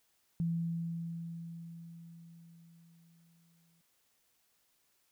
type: tone with exponential decay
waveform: sine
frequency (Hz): 167.4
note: E3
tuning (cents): +27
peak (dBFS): -29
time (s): 0.4-3.81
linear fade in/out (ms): 0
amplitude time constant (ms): 740
effects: white hiss -74 dBFS RMS until 5.11 s